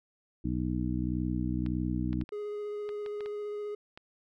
harmonic tone, 61.74 Hz, B1, in tune, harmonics 1 / 2 / 3 / 4 / 5, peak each -35 / -35 / -35 / -35 / -35 dBFS, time 0.44-2.24 s, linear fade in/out 10 ms
clicks, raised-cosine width 0.3 ms, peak -30 dBFS, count 9, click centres 1.663 / 2.13 / 2.213 / 2.291 / 2.891 / 3.062 / 3.207 / 3.26 / 3.975 s
triangle tone with vibrato, 416 Hz, G#4, 3 cents sharp, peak -32 dBFS, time 2.32-3.75 s, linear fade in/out 5 ms, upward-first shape square, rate 15 Hz, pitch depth 9 cents each way
effects none

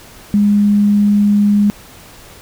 sine tone, 205.4 Hz, G#3, 19 cents flat, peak -8 dBFS, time 0.34-1.7 s, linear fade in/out 0 ms, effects pink hiss -39 dBFS RMS until 2.41 s

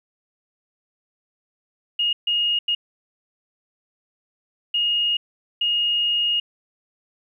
sine tone bursts at uneven times, 2860 Hz, F7, 41 cents sharp, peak -18 dBFS, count 5, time 1.99-2.13 / 2.27-2.59 / 2.68-2.75 / 4.74-5.17 / 5.61-6.4 s, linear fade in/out 5 ms, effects 10-bit

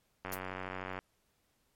click train, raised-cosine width 0.5 ms, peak -24 dBFS, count 70, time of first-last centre 0.25-0.99 s, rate 93.3 Hz
violet noise with exponential decay, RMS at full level -28 dBFS, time 0.32-0.4 s, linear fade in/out 5 ms, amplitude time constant 16 ms
effects pink hiss -75 dBFS RMS until 1.75 s + MP3 64 kbps

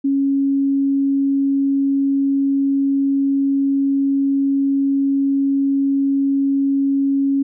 sine tone, 275.7 Hz, C#4, 9 cents flat, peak -14 dBFS, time 0.04-7.43 s, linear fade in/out 10 ms, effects none

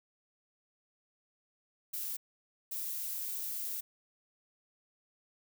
violet noise bursts at uneven times, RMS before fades -38 dBFS, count 2, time 1.93-2.17 / 2.71-3.81 s, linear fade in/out 10 ms, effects none

